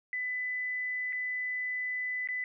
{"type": "tone with dropouts", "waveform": "sine", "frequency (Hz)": 2000, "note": "B6", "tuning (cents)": 21, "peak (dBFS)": -31, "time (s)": [0.13, 2.44], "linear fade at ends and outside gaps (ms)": 1, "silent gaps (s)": [[1.125, 1.129], [2.274, 2.287]], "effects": []}